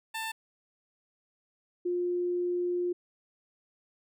15% pulse / sine tone pair in turn, 890 / 354.1 Hz, A5 / F4, +20 / +24 cents, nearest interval octave + major third, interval 1596 cents, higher first, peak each -27 dBFS, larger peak neither, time 0.14-0.32 / 1.85-2.93 s, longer second, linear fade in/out 10 ms, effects none

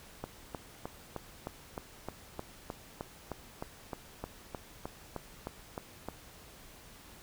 click train, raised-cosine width 1 ms, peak -23 dBFS, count 20, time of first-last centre 0.24-6.086 s, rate 3.25 Hz, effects pink hiss -54 dBFS RMS until 7.22 s

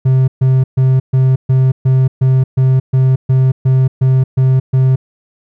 triangle tone bursts, 130.81 Hz, C3, in tune, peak -5 dBFS, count 14, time 0.05-4.96 s, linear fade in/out 10 ms, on 230 ms, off 130 ms, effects none

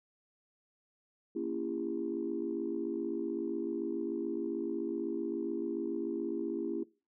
sine chord, A# diminished seventh, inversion none, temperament just, 233.1 / 279.7 / 335.6 / 402.8 Hz, A#3 / C#4 / E4 / G4, 0 / +16 / +31 / +47 cents, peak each -40 / -39 / -35 / -39 dBFS, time 1.35-6.84 s, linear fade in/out 10 ms, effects noise-tail reverb RT60 0.3 s tail -20 dB re dry + tanh soft clip ceiling -23 dBFS

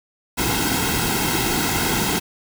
pink noise with comb filter, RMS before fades -21 dBFS, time 0.37-2.2 s, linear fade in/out 20 ms, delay 1.7 ms, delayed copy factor -0.8, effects none

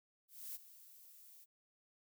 violet noise with ADSR envelope, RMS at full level -45 dBFS, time 0.28-1.46 s, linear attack 270 ms, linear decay 24 ms, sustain -15 dB, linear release 33 ms, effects none

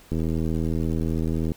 click train, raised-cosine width 3 ms, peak -14 dBFS, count 114, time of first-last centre 0.12-1.519 s, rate 80.8 Hz, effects pink hiss -52 dBFS RMS until 1.56 s

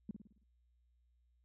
sine tone with echo, 207.7 Hz, G#3, in tune, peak -38 dBFS, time 0.09-0.11 s, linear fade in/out 2 ms, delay 54 ms, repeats 6, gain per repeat -6 dB, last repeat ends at 0.434 s, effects added 60 Hz sine -70 dBFS peak until 1.44 s

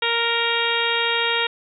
harmonic tone, 466.2 Hz, A#4, in tune, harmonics 1 / 2 / 3 / 4 / 5 / 6 / 7 / 8, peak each -27 / -27 / -27 / -27 / -27 / -27 / -27 / -27 dBFS, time 0.02-1.47 s, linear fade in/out 5 ms, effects none

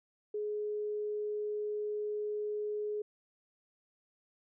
sine tone, 420 Hz, G#4, 19 cents sharp, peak -33 dBFS, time 0.34-3.02 s, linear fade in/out 5 ms, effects none

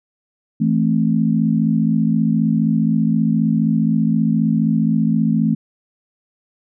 sine chord, A minor, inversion second, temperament just, 165 / 220 / 264 Hz, E3 / A3 / C4, +2 / 0 / +16 cents, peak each -18 / -16 / -21 dBFS, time 0.6-5.55 s, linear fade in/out 10 ms, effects none

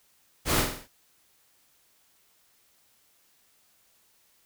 pink noise with echo, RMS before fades -25 dBFS, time 0.45-0.65 s, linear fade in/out 50 ms, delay 46 ms, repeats 5, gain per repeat -5 dB, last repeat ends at 0.88 s, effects white hiss -65 dBFS RMS until 4.45 s

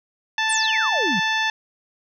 harmonic tone, 880 Hz, A5, in tune, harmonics 1 / 2 / 3 / 4 / 5 / 6 / 7, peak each -25 / -22 / -28 / -27 / -37 / -37 / -38 dBFS, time 0.38-1.5 s, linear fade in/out 2 ms
sine exponential sweep, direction down, 10040 to 161.5 Hz, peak -23 dBFS, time 0.49-1.2 s, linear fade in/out 10 ms
effects 9-bit

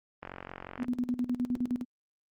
click train, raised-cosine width 0.5 ms, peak -25 dBFS, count 29, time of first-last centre 0.23-0.844 s, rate 45.6 Hz
sine tone with tremolo, 246.7 Hz, B3, 2 cents flat, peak -26 dBFS, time 0.78-1.85 s, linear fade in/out 50 ms, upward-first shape square, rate 9.7 Hz, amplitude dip 80%
effects Opus 32 kbps

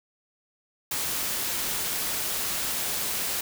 white noise, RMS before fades -29 dBFS, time 0.91-3.41 s, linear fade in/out 5 ms, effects none

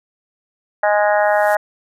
harmonic tone, 207.7 Hz, G#3, in tune, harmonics 3 / 4 / 5 / 6 / 7 / 8 / 9, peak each -15 / -17 / -27 / -29 / -24 / -24 / -25 dBFS, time 0.83-1.57 s, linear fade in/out 5 ms
blue noise with exponential growth, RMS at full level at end -32 dBFS, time 1.04-1.55 s, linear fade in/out 1 ms, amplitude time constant 110 ms
effects resampled to 32000 Hz

